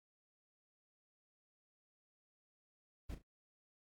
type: noise with echo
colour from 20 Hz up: brown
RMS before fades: -43 dBFS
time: 3.09-3.15 s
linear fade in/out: 10 ms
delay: 36 ms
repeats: 2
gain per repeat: -11 dB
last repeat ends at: 3.222 s
effects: AAC 64 kbps